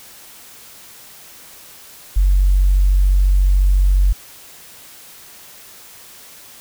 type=tone; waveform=sine; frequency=47.07 Hz; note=F#1; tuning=30 cents sharp; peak=-9 dBFS; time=2.16-4.13 s; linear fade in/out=10 ms; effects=tanh soft clip ceiling -5 dBFS + white hiss -41 dBFS RMS until 6.6 s